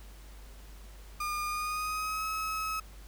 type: tone with pitch glide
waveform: 35% pulse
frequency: 1212 to 1284.1 Hz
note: D#6 to E6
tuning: -46 to -46 cents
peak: -30 dBFS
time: 1.2-2.8 s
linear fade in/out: 5 ms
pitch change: +100 cents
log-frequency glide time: 1.45-2.26 s
effects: added 50 Hz sine -47 dBFS peak until 3.07 s + pink hiss -56 dBFS RMS until 3.07 s